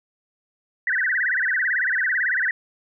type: tone with vibrato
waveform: sine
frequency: 1732 Hz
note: A6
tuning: 28 cents flat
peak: -19 dBFS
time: 0.87-2.51 s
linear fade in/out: 2 ms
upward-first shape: sine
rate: 18 Hz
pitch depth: 250 cents each way
effects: none